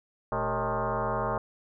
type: tone with frequency modulation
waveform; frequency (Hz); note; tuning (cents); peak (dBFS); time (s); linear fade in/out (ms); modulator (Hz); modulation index
sine; 218.4; A3; -13; -26; 0.32-1.38; 2; 170; 6.3
effects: none